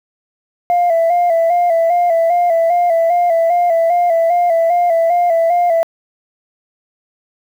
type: tone with vibrato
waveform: sine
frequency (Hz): 683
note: F5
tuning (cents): -39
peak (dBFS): -8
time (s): 0.7-5.83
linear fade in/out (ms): 0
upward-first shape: square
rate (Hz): 2.5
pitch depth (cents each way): 51
effects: tanh soft clip ceiling -8 dBFS + 7-bit